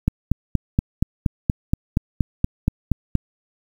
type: click train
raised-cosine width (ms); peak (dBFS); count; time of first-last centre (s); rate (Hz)
5; -4; 14; 0.08-3.153; 4.23
effects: 7-bit